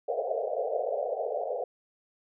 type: band-pass noise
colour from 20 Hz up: pink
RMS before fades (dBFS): -31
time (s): 0.08-1.64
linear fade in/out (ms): 5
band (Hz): 440 to 740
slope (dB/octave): 96
effects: none